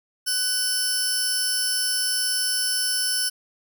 15% pulse tone pair together, 1500 / 5339 Hz, F#6 / E8, +23 / +21 cents, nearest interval octave + minor seventh, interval 2198 cents, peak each -22 / -17 dBFS, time 0.26-3.3 s, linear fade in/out 20 ms, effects none

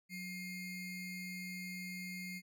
square ring-modulated tone, 1153 Hz, D6, 32 cents flat, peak -40 dBFS, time 0.09-2.42 s, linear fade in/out 50 ms, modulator 970 Hz, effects none

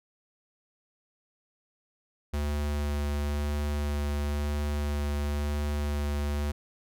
square tone with vibrato, 73.1 Hz, D2, 7 cents flat, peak -28 dBFS, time 2.33-6.52 s, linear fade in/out 10 ms, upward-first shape sine, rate 0.98 Hz, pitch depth 10 cents each way, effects none

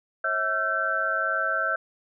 sine tone cluster, 543 / 645 / 1349 / 1544 Hz, C#5 / E5 / E6 / G6, -36 / -38 / +40 / -27 cents, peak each -35 / -31 / -27 / -26 dBFS, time 0.24-1.76 s, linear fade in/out 5 ms, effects none

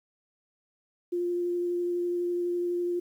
sine tone with vibrato, 350.9 Hz, F4, 8 cents sharp, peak -26 dBFS, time 1.12-3 s, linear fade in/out 10 ms, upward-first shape sine, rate 12 Hz, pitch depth 9 cents each way, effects 10-bit

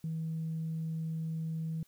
sine tone, 161 Hz, E3, 41 cents flat, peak -32 dBFS, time 0.04-1.83 s, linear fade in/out 2 ms, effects tanh soft clip ceiling -29 dBFS + white hiss -68 dBFS RMS until 1.87 s

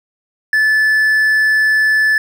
triangle tone, 1740 Hz, A6, 20 cents flat, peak -8 dBFS, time 0.53-2.18 s, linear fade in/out 2 ms, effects none

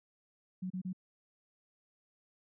sine tone bursts, 184.8 Hz, F#3, 2 cents flat, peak -35 dBFS, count 3, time 0.62-0.931 s, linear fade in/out 10 ms, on 83 ms, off 31 ms, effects none

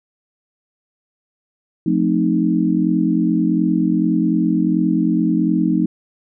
sine chord, F dominant seventh, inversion none, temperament equal with one note detuned, 177.36 / 220 / 261.6 / 311.1 Hz, F3 / A3 / C4 / Eb4, +27 / 0 / 0 / 0 cents, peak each -19 / -20 / -21 / -18 dBFS, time 1.86-5.86 s, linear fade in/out 5 ms, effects none

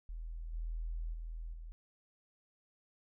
sine tone with level steps, 40.88 Hz, E1, 14 cents flat, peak -40 / -36 / -40 / -44 dBFS, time 0.09-1.72 s, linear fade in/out 0 ms, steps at 0.53 / 1.13 / 1.53 s, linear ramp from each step 10 ms, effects none

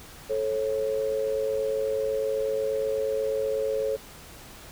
sine tone pair together, 436.8 / 545 Hz, A4 / C#5, -13 / -29 cents, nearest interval major third, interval 384 cents, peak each -27 / -27 dBFS, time 0.29-3.97 s, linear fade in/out 20 ms, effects pink hiss -46 dBFS RMS until 4.71 s

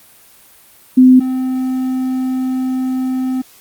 sine / triangle tone pair in turn, 256 / 258.2 Hz, C4 / C4, -38 / -23 cents, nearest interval unison, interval 15 cents, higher second, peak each -3 / -13 dBFS, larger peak first, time 0.97-1.2 / 1.2-3.42 s, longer second, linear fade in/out 10 ms, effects white hiss -45 dBFS RMS until 3.6 s + Opus 32 kbps

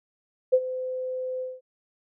sine tone with ADSR envelope, 512 Hz, C5, 38 cents flat, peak -13 dBFS, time 0.52-1.61 s, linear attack 18 ms, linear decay 56 ms, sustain -15 dB, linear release 200 ms, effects none

